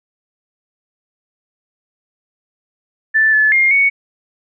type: tone with pitch steps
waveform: sine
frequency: 1760 / 1729 / 2124 / 2225 Hz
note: A6 / A6 / C7 / C#7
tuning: 0 / -31 / +25 / +6 cents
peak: -9 dBFS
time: 3.14-3.9 s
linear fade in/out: 20 ms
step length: 190 ms
effects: none